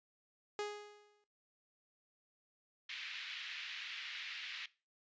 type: tone with exponential decay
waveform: sawtooth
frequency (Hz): 415.3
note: G#4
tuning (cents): 0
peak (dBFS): -32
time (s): 0.59-1.24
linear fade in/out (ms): 1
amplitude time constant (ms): 140
type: band-pass noise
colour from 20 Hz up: pink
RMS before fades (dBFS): -46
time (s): 2.89-4.66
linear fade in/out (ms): 5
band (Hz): 1900 to 3800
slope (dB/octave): 24
effects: noise-tail reverb RT60 0.3 s tail -19 dB re dry + resampled to 16000 Hz